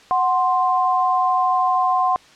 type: tone pair together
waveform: sine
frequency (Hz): 740 / 1047.8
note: F#5 / C6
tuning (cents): 0 / +2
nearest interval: tritone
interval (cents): 602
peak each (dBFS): -18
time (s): 0.11-2.16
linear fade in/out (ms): 0
effects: white hiss -48 dBFS RMS until 2.35 s + low-pass 5000 Hz 12 dB/octave